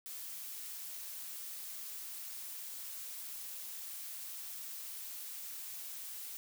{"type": "noise", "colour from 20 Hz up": "blue", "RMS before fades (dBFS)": -45, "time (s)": [0.06, 6.37], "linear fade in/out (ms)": 0, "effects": []}